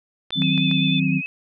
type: clicks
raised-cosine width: 0.3 ms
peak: -18 dBFS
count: 4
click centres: 0.306 / 0.42 / 0.578 / 0.713 s
type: tone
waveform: sine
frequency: 3520 Hz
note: A7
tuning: in tune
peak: -23 dBFS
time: 0.32-1 s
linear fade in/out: 10 ms
type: chord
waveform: sine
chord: C diminished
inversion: first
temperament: equal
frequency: 155.56 / 185 / 261.6 Hz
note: Eb3 / Gb3 / C4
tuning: 0 / 0 / 0 cents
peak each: -22 dBFS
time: 0.35-1.22 s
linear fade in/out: 50 ms
type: tone with vibrato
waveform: sine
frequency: 2533 Hz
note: D#7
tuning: 30 cents sharp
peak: -26 dBFS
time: 0.42-1.26 s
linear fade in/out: 0 ms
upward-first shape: sine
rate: 10 Hz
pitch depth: 38 cents each way
effects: none